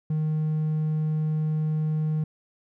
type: tone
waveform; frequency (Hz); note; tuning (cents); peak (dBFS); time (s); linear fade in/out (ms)
triangle; 155; D#3; -6; -20; 0.1-2.24; 5
effects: tanh soft clip ceiling -16 dBFS